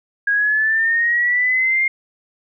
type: linear sweep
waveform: sine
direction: up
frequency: 1632 to 2127 Hz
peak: -14 dBFS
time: 0.27-1.88 s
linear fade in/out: 5 ms
effects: none